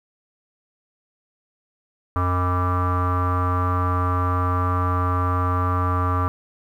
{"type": "tone with low-pass filter", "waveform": "square", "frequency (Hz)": 90.1, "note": "F#2", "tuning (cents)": -45, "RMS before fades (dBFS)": -21, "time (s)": [2.16, 6.28], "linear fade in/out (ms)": 0, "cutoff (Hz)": 1200, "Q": 9.5, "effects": ["9-bit"]}